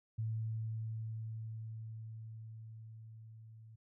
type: tone with level ramp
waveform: sine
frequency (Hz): 111.1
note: A2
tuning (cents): +17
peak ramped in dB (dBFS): -34 to -53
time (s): 0.18-3.76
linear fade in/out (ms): 10
effects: none